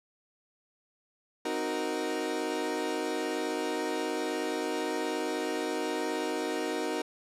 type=chord; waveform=30% pulse; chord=C half-diminished seventh; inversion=none; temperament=equal; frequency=261.6 / 311.1 / 370 / 466.2 Hz; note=C4 / Eb4 / Gb4 / Bb4; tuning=0 / 0 / 0 / 0 cents; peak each=-37 / -32 / -33 / -32 dBFS; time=1.45-7.02 s; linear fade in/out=5 ms; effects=low-pass 10000 Hz 12 dB/octave